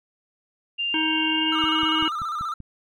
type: tone with pitch glide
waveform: sine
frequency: 2794 to 2873 Hz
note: F7 to F7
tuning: 0 to +48 cents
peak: -23 dBFS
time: 0.78-2.1 s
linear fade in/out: 20 ms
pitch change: +48 cents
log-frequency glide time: 1.3-1.78 s
type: harmonic tone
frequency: 315.1 Hz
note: D#4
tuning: 22 cents sharp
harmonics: 1 / 3 / 5 / 7 / 9 / 10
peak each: -25 / -30 / -32 / -33 / -35 / -35 dBFS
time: 0.94-2.08 s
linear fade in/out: 2 ms
type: tone with vibrato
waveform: triangle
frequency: 1269 Hz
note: D#6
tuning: 34 cents sharp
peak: -24 dBFS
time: 1.52-2.54 s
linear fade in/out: 5 ms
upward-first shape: square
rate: 15 Hz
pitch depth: 80 cents each way
type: click train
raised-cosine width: 5 ms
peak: -26 dBFS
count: 6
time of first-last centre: 1.64-2.603 s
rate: 5.19 Hz
effects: none